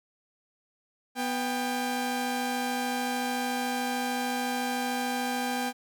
sawtooth tone pair together, 246.9 / 794.3 Hz, B3 / G5, 0 / +23 cents, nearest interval octave + minor sixth, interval 2023 cents, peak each -27 dBFS, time 1.15-5.73 s, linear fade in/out 50 ms, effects none

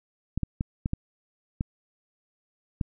clicks, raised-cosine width 5 ms, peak -14 dBFS, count 7, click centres 0.376 / 0.433 / 0.609 / 0.859 / 0.934 / 1.609 / 2.812 s, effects none

